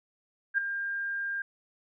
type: tone with ADSR envelope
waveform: sine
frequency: 1602 Hz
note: G6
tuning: 37 cents sharp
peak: -20 dBFS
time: 0.54-1.42 s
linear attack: 41 ms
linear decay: 3 ms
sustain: -10 dB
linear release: 3 ms
effects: none